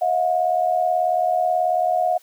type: tone pair together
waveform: sine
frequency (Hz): 640.6 / 719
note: E5 / F#5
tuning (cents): -50 / -50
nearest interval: major second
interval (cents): 200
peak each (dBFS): -21 / -18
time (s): 0.01-2.18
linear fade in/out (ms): 10
effects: white hiss -54 dBFS RMS until 2.22 s + high-pass 400 Hz 12 dB/octave